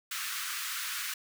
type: high-pass noise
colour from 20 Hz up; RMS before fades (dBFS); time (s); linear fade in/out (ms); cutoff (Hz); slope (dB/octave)
pink; -36; 0.11-1.14; 5; 1200; 48
effects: none